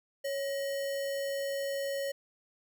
sine tone with sample-and-hold, 554.4 Hz, C#5, in tune, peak -31 dBFS, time 0.24-2.12 s, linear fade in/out 10 ms, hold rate 2450 Hz, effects none

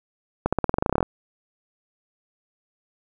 accelerating click train, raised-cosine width 1 ms, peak -6 dBFS, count 15, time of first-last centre 0.46-1.028 s, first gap 66 ms, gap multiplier 0.92, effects 8-bit

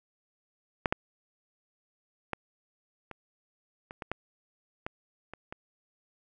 clicks, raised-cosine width 0.5 ms, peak -10 / -10 / -16 / -26 / -26 / -22 / -16 / -19 / -26 / -24 dBFS, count 10, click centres 0.858 / 0.925 / 2.333 / 3.113 / 3.909 / 4.022 / 4.116 / 4.865 / 5.336 / 5.525 s, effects none

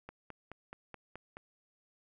click train, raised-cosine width 0.5 ms, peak -30 dBFS, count 7, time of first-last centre 0.09-1.369 s, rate 4.69 Hz, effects none

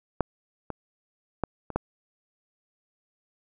clicks, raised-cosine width 1 ms, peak -8 / -18 / -11 / -22 / -11 dBFS, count 5, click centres 0.207 / 0.703 / 1.437 / 1.703 / 1.76 s, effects none

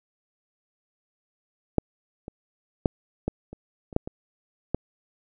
clicks, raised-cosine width 2 ms, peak -6 / -23 / -6 / -12 / -26 / -27 / -7 / -20 / -10 dBFS, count 9, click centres 1.783 / 2.281 / 2.858 / 3.28 / 3.53 / 3.928 / 3.964 / 4.075 / 4.746 s, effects none

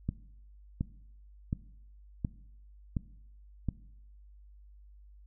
click train, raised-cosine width 5 ms, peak -18 dBFS, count 6, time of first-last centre 0.09-3.687 s, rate 1.39 Hz, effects noise-tail reverb RT60 0.8 s tail -19 dB re dry + added 50 Hz sine -52 dBFS peak until 5.26 s

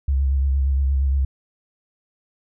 sine tone with vibrato, 68 Hz, C#2, 33 cents flat, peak -16 dBFS, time 0.08-1.25 s, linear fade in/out 5 ms, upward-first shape sine, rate 8.6 Hz, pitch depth 45 cents each way, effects none

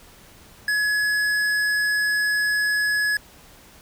triangle tone with tanh clipping, 1691 Hz, G#6, 31 cents sharp, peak -21 dBFS, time 0.68-3.17 s, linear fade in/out 2 ms, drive 18 dB, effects pink hiss -49 dBFS RMS until 3.81 s

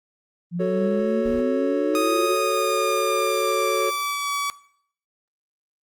sine exponential sweep, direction up, 170.9 to 370 Hz, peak -23 dBFS, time 0.51-2.36 s, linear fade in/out 50 ms
triangle chord, F# minor, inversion none, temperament equal, 370 / 440 / 554.4 Hz, F#4 / A4 / C#5, 0 / 0 / 0 cents, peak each -23 dBFS, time 0.59-3.91 s, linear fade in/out 20 ms
brown noise, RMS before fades -38 dBFS, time 1.24-1.42 s, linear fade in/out 20 ms
sawtooth tone with pitch glide, 1244.5 to 1141.2 Hz, D#6 to C#6, 0 to +50 cents, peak -20 dBFS, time 1.95-4.5 s, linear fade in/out 0 ms, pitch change -150 cents, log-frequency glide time 2.32-4.3 s
effects noise-tail reverb RT60 0.6 s tail -17 dB re dry + Opus 32 kbps

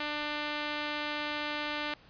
5% pulse tone, 297.4 Hz, D4, 22 cents sharp, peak -21 dBFS, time 0-1.94 s, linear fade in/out 2 ms, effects pink hiss -58 dBFS RMS until 2.09 s + resampled to 11025 Hz

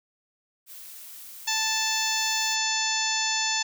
blue noise, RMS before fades -43 dBFS, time 0.66-2.57 s, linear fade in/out 50 ms
harmonic tone, 880 Hz, A5, in tune, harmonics 1 / 2 / 3 / 4 / 5 / 6 / 7 / 8, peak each -32 / -32 / -32 / -32 / -32 / -32 / -32 / -32 dBFS, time 1.47-3.63 s, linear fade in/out 10 ms
effects none

